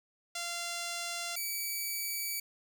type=tone pair in turn; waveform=5% pulse; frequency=690 / 2294 Hz; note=F5 / D7; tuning=-21 / -41 cents; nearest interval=octave + major sixth; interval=2080 cents; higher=second; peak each=-24 dBFS; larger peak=neither; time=0.35-1.36 / 1.36-2.4 s; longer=second; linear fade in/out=5 ms; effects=none